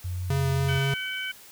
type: tone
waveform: sine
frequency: 90.3 Hz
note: F#2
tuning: 42 cents flat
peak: -28 dBFS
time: 0.04-0.79 s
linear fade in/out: 10 ms
type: tone with vibrato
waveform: square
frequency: 136.8 Hz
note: C#3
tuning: 23 cents flat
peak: -24 dBFS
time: 0.3-0.94 s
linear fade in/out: 2 ms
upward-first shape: sine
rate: 3.7 Hz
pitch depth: 9 cents each way
type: harmonic tone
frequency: 759 Hz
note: F#5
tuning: 44 cents sharp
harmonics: 2 / 3 / 4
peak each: -33 / -34 / -34 dBFS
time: 0.68-1.32 s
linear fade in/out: 10 ms
effects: white hiss -49 dBFS RMS until 1.51 s